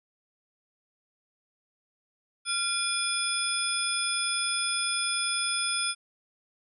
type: tone cluster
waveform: sine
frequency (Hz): 1391 / 2419 / 3429 / 5090 / 9540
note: F6 / D#7 / A7 / D#8 / D9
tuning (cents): -7 / -49 / -45 / +39 / +26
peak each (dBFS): -33 / -35 / -33 / -32 / -31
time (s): 2.45-5.95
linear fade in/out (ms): 50
effects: none